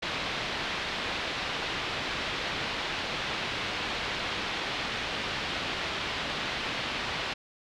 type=low-pass noise; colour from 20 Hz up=white; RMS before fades=-33 dBFS; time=0.02-7.34 s; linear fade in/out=10 ms; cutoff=3800 Hz; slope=24 dB/octave; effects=none